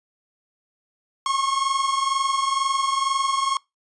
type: tone pair together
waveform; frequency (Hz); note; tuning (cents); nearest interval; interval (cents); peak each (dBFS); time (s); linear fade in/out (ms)
45% pulse; 1081.9 / 1104; C#6 / C#6; -42 / -7; unison; 35; -22 / -26; 1.26-3.57; 2
effects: noise-tail reverb RT60 0.2 s tail -24 dB re dry + resampled to 22050 Hz